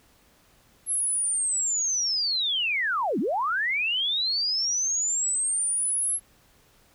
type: linear two-way sweep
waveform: sine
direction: down then up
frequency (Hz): 11200 to 180 to 11200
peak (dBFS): -23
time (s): 0.86-6.2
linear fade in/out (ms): 50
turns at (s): 3.19
effects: pink hiss -60 dBFS RMS until 6.94 s